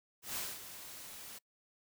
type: noise with ADSR envelope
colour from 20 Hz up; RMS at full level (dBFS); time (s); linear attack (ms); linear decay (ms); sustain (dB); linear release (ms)
white; -38; 0.22-1.39; 140; 220; -11; 14
effects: noise-tail reverb RT60 0.1 s tail -24 dB re dry